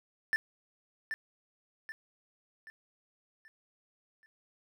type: tone with echo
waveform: triangle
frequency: 1771 Hz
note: A6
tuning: 11 cents sharp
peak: -24 dBFS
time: 0.33-0.36 s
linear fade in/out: 0 ms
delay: 780 ms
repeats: 5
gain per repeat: -7 dB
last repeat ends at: 4.26 s
effects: none